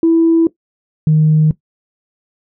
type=tone pair in turn; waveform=sine; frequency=329.6 / 154.97 Hz; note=E4 / D#3; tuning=0 / -7 cents; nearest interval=octave + minor second; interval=1307 cents; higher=first; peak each=-6 dBFS; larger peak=neither; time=0.03-0.47 / 1.07-1.51 s; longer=neither; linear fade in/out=2 ms; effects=noise-tail reverb RT60 0.1 s tail -17 dB re dry + tanh soft clip ceiling -3 dBFS